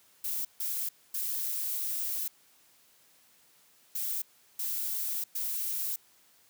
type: noise bursts at uneven times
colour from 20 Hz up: violet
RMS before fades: -33 dBFS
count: 6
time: 0.24-0.45 / 0.6-0.89 / 1.14-2.28 / 3.95-4.22 / 4.59-5.24 / 5.35-5.96 s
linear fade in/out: 5 ms
effects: white hiss -63 dBFS RMS until 6.49 s + high-pass 80 Hz 12 dB/octave